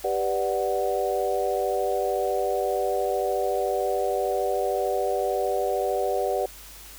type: chord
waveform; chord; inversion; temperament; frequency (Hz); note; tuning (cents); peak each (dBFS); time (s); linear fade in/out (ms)
sine; G major seventh; none; equal; 392 / 493.9 / 587.3 / 740; G4 / B4 / D5 / F#5; 0 / 0 / 0 / 0; -28; 0.04-6.46; 5
effects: added 50 Hz sine -48 dBFS peak until 6.98 s + white hiss -45 dBFS RMS until 6.98 s